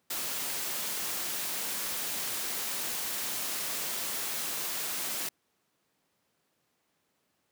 white noise, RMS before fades -34 dBFS, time 0.1-5.29 s, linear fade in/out 5 ms, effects pink hiss -75 dBFS RMS until 7.51 s + high-pass 150 Hz 12 dB/octave

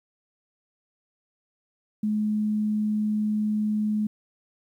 sine tone, 212.4 Hz, G#3, 39 cents sharp, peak -22 dBFS, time 2.03-4.07 s, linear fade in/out 5 ms, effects 10-bit

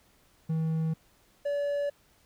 triangle tone pair in turn, 160.4 / 573.6 Hz, E3 / D5, -47 / -41 cents, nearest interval octave + minor seventh, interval 2206 cents, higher second, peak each -24 / -25 dBFS, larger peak first, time 0.49-0.94 / 1.45-1.9 s, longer neither, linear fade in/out 10 ms, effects pink hiss -64 dBFS RMS until 2.25 s

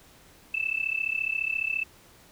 sine tone with amplitude modulation, 2637 Hz, E7, in tune, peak -22 dBFS, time 0.54-1.84 s, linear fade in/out 5 ms, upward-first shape sine, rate 34.5 Hz, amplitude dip 90%, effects pink hiss -55 dBFS RMS until 2.31 s

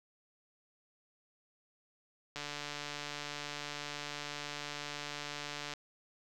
click train, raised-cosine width 0.2 ms, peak -23 dBFS, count 494, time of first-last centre 2.36-5.737 s, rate 146 Hz, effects none

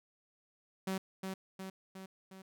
sawtooth tone with echo, 190.2 Hz, F#3, 48 cents sharp, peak -30 dBFS, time 0.87-0.98 s, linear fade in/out 5 ms, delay 360 ms, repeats 4, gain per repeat -4 dB, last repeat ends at 2.42 s, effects none

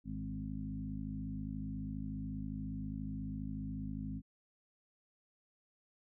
harmonic tone with a mistuned harmonic, 52.4 Hz, G#1, 16 cents sharp, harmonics 1 / 2 / 3 / 4 / 5, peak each -45 / -47 / -45 / -44 / -44 dBFS, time 0.04-4.22 s, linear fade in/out 50 ms, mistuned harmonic 4, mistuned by -17 cents, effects none

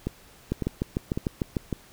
two click trains, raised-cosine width 3 ms, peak -14 / -12 dBFS, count 4 / 8, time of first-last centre 0.07-1.727 / 0.52-1.568 s, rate 1.81 / 6.68 Hz, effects pink hiss -53 dBFS RMS until 1.92 s

